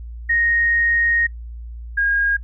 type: tone pair in turn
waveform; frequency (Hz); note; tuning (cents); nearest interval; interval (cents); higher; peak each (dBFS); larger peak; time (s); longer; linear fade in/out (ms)
sine; 1864.7 / 1628.3; A#6 / G#6; 0 / -35; major second; 235; first; -15; neither; 0.29-1.27 / 1.97-2.37; first; 10
effects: noise-tail reverb RT60 0.1 s tail -21 dB re dry + added 58 Hz sine -30 dBFS peak until 2.43 s